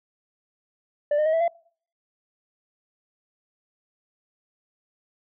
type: tone with pitch steps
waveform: sine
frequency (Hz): 587.3 / 609.4 / 632.4 / 656.2 / 680.9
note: D5 / D#5 / D#5 / E5 / F5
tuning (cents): 0 / -36 / +28 / -8 / -44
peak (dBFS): -16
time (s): 1.11-1.48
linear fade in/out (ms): 5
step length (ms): 74
effects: noise-tail reverb RT60 0.5 s tail -25 dB re dry + tanh soft clip ceiling -18 dBFS